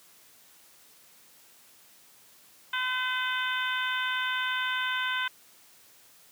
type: harmonic tone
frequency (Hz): 509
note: C5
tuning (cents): -48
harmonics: 2 / 3 / 4 / 5 / 6 / 7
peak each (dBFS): -34 / -30 / -37 / -38 / -36 / -37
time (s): 2.73-5.28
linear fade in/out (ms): 5
effects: white hiss -57 dBFS RMS until 6.31 s + high-pass 100 Hz 12 dB/octave